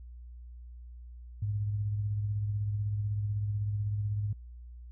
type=tone with tremolo; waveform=sine; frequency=103.7 Hz; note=G#2; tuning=2 cents flat; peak=-27 dBFS; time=1.42-4.33 s; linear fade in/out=5 ms; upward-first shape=triangle; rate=16 Hz; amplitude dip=40%; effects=added 60 Hz sine -44 dBFS peak until 4.91 s